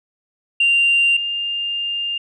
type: tone pair in turn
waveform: sine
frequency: 2780 / 2804 Hz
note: F7 / F7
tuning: -9 / +6 cents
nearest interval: unison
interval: 15 cents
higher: second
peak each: -11 / -20 dBFS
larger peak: first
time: 0.6-1.17 / 1.17-2.18 s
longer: second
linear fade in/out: 5 ms
effects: tanh soft clip ceiling -8 dBFS

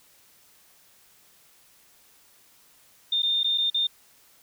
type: tone with dropouts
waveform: sine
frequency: 3625 Hz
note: A#7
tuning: 49 cents flat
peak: -21 dBFS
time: 3.12-3.87 s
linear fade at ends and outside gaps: 5 ms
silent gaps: 3.222-3.23 / 3.433-3.443 / 3.577-3.581 / 3.701-3.744 s
effects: white hiss -58 dBFS RMS until 4.42 s

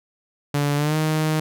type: tone with pitch glide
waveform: sawtooth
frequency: 144.5 to 155.77 Hz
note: D3 to D#3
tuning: -28 to +2 cents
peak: -15 dBFS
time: 0.54-1.4 s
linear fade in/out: 5 ms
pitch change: +130 cents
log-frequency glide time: 0.76-0.96 s
effects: none

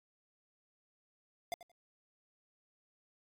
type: tone with echo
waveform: square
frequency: 698.5 Hz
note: F5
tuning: in tune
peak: -36 dBFS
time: 1.52-1.54 s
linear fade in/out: 0 ms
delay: 88 ms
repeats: 2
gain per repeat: -15 dB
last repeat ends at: 1.716 s
effects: AAC 64 kbps

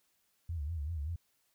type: tone with vibrato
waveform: sine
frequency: 78 Hz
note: D#2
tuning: 5 cents sharp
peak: -34 dBFS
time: 0.49-1.16 s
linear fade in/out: 5 ms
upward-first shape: sine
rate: 5.2 Hz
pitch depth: 170 cents each way
effects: white hiss -75 dBFS RMS until 1.54 s

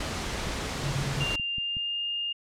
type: noise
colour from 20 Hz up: pink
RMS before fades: -32 dBFS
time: 0-1.36 s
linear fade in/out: 5 ms
type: click train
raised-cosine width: 5 ms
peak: -28 dBFS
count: 8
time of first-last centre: 0.47-1.769 s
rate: 5.39 Hz
type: tone bursts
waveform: sine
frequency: 138.59 Hz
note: C#3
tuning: in tune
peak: -27 dBFS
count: 4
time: 0.84-1.247 s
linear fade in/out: 10 ms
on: 83 ms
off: 25 ms
type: tone with pitch glide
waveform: sine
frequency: 2790 to 2822 Hz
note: F7 to F7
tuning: -2 to +17 cents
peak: -28 dBFS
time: 1.2-2.33 s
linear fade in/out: 10 ms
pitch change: +19 cents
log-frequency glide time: 1.36-2.02 s
effects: low-pass 7000 Hz 12 dB/octave

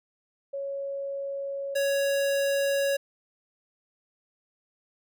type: tone pair in turn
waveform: sine / square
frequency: 554.4 / 556.7 Hz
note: C#5 / C#5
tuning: 0 / +7 cents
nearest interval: unison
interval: 7 cents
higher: second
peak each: -30 / -24 dBFS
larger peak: second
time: 0.53-1.75 / 1.75-2.97 s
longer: neither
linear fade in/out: 10 ms
effects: none

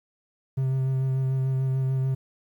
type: tone with vibrato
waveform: triangle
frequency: 132.1 Hz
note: C3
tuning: 17 cents sharp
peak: -20 dBFS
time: 0.57-2.15 s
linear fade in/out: 10 ms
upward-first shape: sine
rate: 6.8 Hz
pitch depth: 15 cents each way
effects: 10-bit

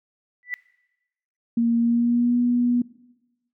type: tone with exponential growth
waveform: sine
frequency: 1975.5 Hz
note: B6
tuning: in tune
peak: -21 dBFS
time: 0.43-0.54 s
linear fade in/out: 0 ms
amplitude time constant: 23 ms
type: tone with pitch glide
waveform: sine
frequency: 233.1 to 242.9 Hz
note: A#3 to B3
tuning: 0 to -29 cents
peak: -17 dBFS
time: 1.57-2.82 s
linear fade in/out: 5 ms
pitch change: +71 cents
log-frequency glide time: 1.78-2.37 s
effects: noise-tail reverb RT60 1.0 s tail -20 dB re dry

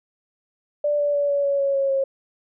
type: tone with pitch steps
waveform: sine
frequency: 587.3 / 580.6 / 573.9 / 567.3 / 560.8 / 554.3 / 548 / 541.7 Hz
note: D5 / D5 / D5 / C#5 / C#5 / C#5 / C#5 / C#5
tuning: 0 / -20 / -40 / +40 / +20 / 0 / -20 / -40 cents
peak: -18 dBFS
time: 0.84-2.04 s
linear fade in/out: 5 ms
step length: 150 ms
effects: none

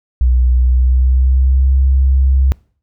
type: tone with pitch glide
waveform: sine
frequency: 62 to 66.45 Hz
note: B1 to C2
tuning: +7 to +27 cents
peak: -8 dBFS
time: 0.21-2.52 s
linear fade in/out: 0 ms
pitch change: +120 cents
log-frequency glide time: 0.55-1.74 s
effects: noise-tail reverb RT60 0.5 s tail -24 dB re dry

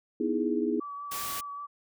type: chord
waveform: sine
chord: E major seventh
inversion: second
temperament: equal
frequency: 246.9 / 311.1 / 329.6 / 415.3 Hz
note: B3 / D#4 / E4 / G#4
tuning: 0 / 0 / 0 / 0 cents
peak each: -31 dBFS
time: 0.2-0.8 s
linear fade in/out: 5 ms
type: tone with vibrato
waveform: sine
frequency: 1147 Hz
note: D6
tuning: 41 cents flat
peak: -36 dBFS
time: 0.8-1.67 s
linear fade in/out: 20 ms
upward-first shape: triangle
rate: 5.2 Hz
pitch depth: 21 cents each way
type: noise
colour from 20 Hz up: white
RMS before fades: -36 dBFS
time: 1.11-1.41 s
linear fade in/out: 10 ms
effects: none

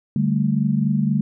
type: chord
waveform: sine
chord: D suspended fourth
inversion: none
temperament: equal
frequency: 146.83 / 196 / 220 Hz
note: D3 / G3 / A3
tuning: 0 / 0 / 0 cents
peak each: -21 dBFS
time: 0.16-1.21 s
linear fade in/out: 2 ms
effects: none

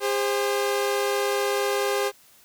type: tone pair together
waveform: sawtooth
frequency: 404.8 / 525 Hz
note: G#4 / C5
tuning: -44 / +6 cents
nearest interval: perfect fourth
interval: 450 cents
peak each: -20 / -23 dBFS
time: 0-2.12 s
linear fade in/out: 50 ms
effects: white hiss -55 dBFS RMS until 2.44 s

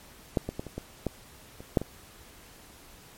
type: clicks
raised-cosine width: 2 ms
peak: -10 / -18 / -19 / -26 / -20 / -14 / -29 / -7 / -20 dBFS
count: 9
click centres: 0.372 / 0.49 / 0.595 / 0.667 / 0.78 / 1.067 / 1.605 / 1.772 / 1.816 s
effects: pink hiss -52 dBFS RMS until 3.17 s + MP3 64 kbps

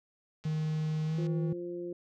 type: click train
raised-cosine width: 0.2 ms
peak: -36 dBFS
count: 178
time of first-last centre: 0.44-1.267 s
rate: 214 Hz
type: tone with pitch glide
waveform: triangle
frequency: 155.56 to 159.84 Hz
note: D#3 to D#3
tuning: 0 to +47 cents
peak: -27 dBFS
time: 0.45-1.53 s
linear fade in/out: 5 ms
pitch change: +47 cents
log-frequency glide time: 1.06-1.15 s
type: harmonic tone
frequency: 174.61 Hz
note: F3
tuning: in tune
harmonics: 1 / 2 / 3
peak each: -46 / -36 / -45 dBFS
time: 1.18-1.93 s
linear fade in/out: 5 ms
effects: none

